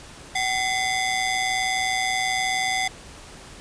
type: ring-modulated tone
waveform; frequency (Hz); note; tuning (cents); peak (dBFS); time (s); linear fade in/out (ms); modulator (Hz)
sawtooth; 1396.9; F6; 0; -15; 0.35-2.88; 5; 639
effects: pink hiss -43 dBFS RMS until 3.6 s + resampled to 22050 Hz